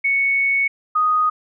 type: tone pair in turn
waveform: sine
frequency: 2217 / 1244.2 Hz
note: C#7 / D#6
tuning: 0 / 0 cents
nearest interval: minor seventh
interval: 1000 cents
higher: first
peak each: -15 / -14 dBFS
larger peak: second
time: 0.04-0.68 / 0.95-1.3 s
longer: first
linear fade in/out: 10 ms
effects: none